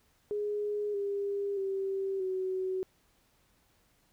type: tone with pitch steps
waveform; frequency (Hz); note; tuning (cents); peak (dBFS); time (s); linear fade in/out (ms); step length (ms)
sine; 415.3 / 401.4 / 387.9 / 374.9; G#4 / G4 / G4 / F#4; 0 / +41 / -18 / +23; -30; 0.31-2.83; 0; 630
effects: pink hiss -69 dBFS RMS until 4.12 s